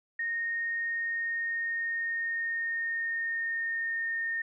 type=tone with pitch glide; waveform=sine; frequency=1852 to 1831.8 Hz; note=A#6 to A#6; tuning=-12 to -31 cents; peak=-29 dBFS; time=0.19-4.42 s; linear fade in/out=5 ms; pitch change=-19 cents; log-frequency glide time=0.79-4.07 s; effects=none